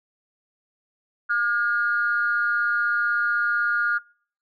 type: tone with amplitude modulation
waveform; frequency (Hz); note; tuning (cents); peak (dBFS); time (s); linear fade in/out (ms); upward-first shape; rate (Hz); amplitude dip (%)
sine; 1427; F6; +37; -15; 1.29-3.99; 20; sine; 216; 75
effects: noise-tail reverb RT60 0.5 s tail -25 dB re dry + tanh soft clip ceiling -11 dBFS